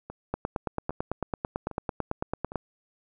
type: two click trains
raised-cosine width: 1 ms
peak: -14 / -24 dBFS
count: 21 / 4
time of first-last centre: 0.34-2.557 / 0.1-2.519 s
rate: 9.02 / 1.24 Hz
effects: none